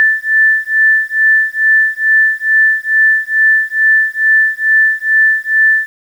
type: beating tone pair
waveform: sine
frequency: 1760 / 1762.3 Hz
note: A6 / A6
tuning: 0 / +2 cents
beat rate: 2.3 Hz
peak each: -11 dBFS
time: 0-5.86 s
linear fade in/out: 0 ms
effects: 7-bit